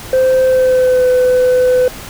sine tone with pitch glide, 519 to 503.6 Hz, C5 to B4, -14 to +34 cents, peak -5 dBFS, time 0.13-1.88 s, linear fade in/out 2 ms, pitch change -52 cents, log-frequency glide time 0.43-1.08 s, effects tanh soft clip ceiling -7 dBFS + pink hiss -30 dBFS RMS until 2.09 s

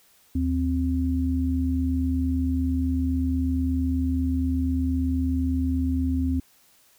sine tone pair together, 77.77 / 261.6 Hz, D#2 / C4, 0 / 0 cents, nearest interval octave + major sixth, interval 2100 cents, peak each -24 dBFS, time 0.35-6.4 s, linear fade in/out 5 ms, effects white hiss -59 dBFS RMS until 6.98 s

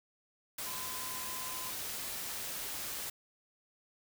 sine tone in noise, 1022 Hz, C6, 41 cents flat, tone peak -46 dBFS, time 0.66-1.7 s, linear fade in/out 5 ms, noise white, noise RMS -40 dBFS, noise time 0.58-3.1 s, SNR -9 dB, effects none

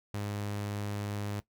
sawtooth tone, 102.7 Hz, G#2, 19 cents flat, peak -30 dBFS, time 0.14-1.4 s, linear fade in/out 0 ms, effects noise-tail reverb RT60 0.1 s tail -17 dB re dry

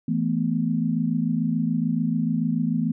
sine chord, E suspended fourth, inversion none, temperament equal, 164.81 / 220 / 246.9 Hz, E3 / A3 / B3, 0 / 0 / 0 cents, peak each -25 dBFS, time 0.08-2.92 s, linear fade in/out 5 ms, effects none

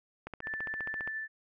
click train, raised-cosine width 0.5 ms, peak -25 dBFS, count 13, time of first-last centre 0.27-1.075 s, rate 14.9 Hz
sine tone with tremolo, 1760 Hz, A6, in tune, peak -33 dBFS, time 0.42-1.28 s, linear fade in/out 50 ms, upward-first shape triangle, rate 11 Hz, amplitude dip 30%
effects none

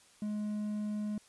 triangle tone, 210.2 Hz, G#3, 21 cents sharp, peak -31 dBFS, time 0.22-1.18 s, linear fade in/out 2 ms, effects white hiss -62 dBFS RMS until 1.28 s + resampled to 24000 Hz

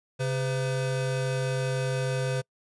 square tone pair together, 134.27 / 509 Hz, C3 / C5, +45 / -48 cents, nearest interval octave + major seventh, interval 2307 cents, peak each -28 / -32 dBFS, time 0.19-2.42 s, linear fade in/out 20 ms, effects noise-tail reverb RT60 0.1 s tail -26 dB re dry + resampled to 24000 Hz

